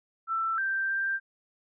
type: tone with pitch steps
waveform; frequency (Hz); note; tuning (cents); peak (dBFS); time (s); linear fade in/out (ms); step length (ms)
sine; 1333 / 1569 / 1579; E6 / G6 / G6; +19 / +1 / +12; -26; 0.27-1.2; 50; 310
effects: none